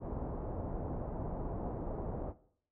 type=low-pass noise; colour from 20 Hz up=pink; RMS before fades=-39 dBFS; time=0-2.34 s; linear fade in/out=50 ms; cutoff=840 Hz; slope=24 dB/octave; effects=noise-tail reverb RT60 0.6 s tail -17 dB re dry